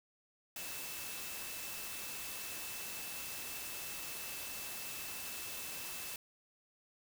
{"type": "tone in noise", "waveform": "sine", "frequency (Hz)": 2637, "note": "E7", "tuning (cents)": 0, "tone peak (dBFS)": -51, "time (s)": [0.56, 6.16], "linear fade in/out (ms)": 2, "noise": "white", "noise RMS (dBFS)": -44, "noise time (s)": [0.56, 6.16], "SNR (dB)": -10, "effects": []}